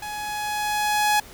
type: tone with level ramp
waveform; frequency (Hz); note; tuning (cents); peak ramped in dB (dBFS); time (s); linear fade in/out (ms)
sawtooth; 840; G#5; +19; -27 to -13; 0.02-1.2; 5
effects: pink hiss -45 dBFS RMS until 1.33 s

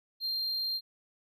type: tone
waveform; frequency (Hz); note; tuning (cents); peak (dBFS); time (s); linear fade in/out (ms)
triangle; 4186; C8; 0; -29; 0.2-0.81; 50
effects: none

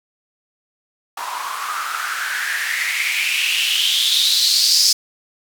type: noise with band-pass filter sweep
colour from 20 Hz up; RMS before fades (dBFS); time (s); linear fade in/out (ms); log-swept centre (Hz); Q
blue; -19; 1.17-4.93; 5; 930 to 5200; 6
effects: none

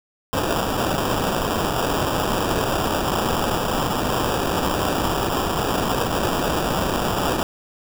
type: noise with sample-and-hold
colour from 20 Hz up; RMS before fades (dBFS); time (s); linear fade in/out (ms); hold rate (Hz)
white; -22; 0.33-7.43; 0; 2100
effects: none

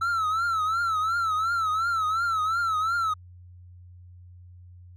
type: tone with vibrato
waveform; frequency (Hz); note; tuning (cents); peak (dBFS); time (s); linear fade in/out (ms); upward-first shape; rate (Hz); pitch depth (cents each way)
triangle; 1322; E6; +5; -21; 0.01-3.14; 10; triangle; 2.8; 120
effects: added 89 Hz sine -45 dBFS peak until 4.96 s

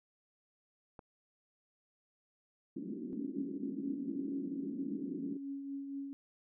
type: click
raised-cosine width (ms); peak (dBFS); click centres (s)
1; -35; 0.992
type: band-pass noise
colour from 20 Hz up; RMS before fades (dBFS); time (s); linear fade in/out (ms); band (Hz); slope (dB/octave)
pink; -42; 2.76-5.37; 5; 200 to 350; 48
type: tone with tremolo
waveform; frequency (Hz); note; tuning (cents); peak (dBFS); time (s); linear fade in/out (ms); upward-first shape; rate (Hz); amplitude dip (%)
sine; 277.2; C#4; 0; -37; 3.13-6.13; 0; triangle; 4.3; 45
effects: none

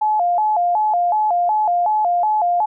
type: tone with vibrato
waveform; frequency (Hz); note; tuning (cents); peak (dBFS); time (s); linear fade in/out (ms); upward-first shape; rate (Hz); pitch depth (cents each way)
sine; 775; G5; -20; -14; 0.01-2.66; 10; square; 2.7; 170
effects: none

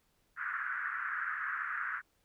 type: band-pass noise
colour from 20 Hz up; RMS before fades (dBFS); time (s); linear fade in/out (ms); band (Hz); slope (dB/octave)
white; -37; 0.36-2.02; 50; 1300 to 1700; 48
effects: pink hiss -74 dBFS RMS until 2.24 s

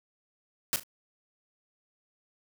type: noise with echo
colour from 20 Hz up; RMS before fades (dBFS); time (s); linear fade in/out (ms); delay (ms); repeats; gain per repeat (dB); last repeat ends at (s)
white; -27; 0.73-0.76; 0; 37; 2; -12; 0.834
effects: none

